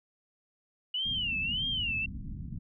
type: tone with vibrato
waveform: sine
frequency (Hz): 2898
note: F#7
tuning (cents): -37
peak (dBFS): -29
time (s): 0.94-2.06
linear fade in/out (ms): 5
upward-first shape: sine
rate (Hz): 1.7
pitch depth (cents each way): 180
type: low-pass noise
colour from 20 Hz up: pink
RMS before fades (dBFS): -40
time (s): 1.05-2.59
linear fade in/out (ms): 10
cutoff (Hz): 260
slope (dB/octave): 48
effects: none